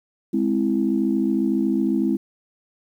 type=chord; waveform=sine; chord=Ab augmented; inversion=none; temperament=equal; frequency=207.7 / 261.6 / 329.6 Hz; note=Ab3 / C4 / E4; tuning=0 / 0 / 0 cents; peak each=-22 dBFS; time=0.33-2.17 s; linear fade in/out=10 ms; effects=tanh soft clip ceiling -8 dBFS + 9-bit